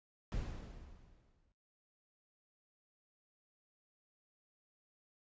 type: noise with exponential decay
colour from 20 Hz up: brown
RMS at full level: -37 dBFS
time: 0.32-1.52 s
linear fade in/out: 0 ms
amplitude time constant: 260 ms
effects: noise-tail reverb RT60 0.3 s tail -22 dB re dry + resampled to 16000 Hz